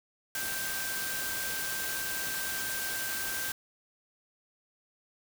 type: tone in noise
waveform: sine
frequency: 1568 Hz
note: G6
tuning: in tune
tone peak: -37 dBFS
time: 0.35-3.52 s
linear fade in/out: 2 ms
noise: white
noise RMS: -35 dBFS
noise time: 0.35-3.52 s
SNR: -5 dB
effects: none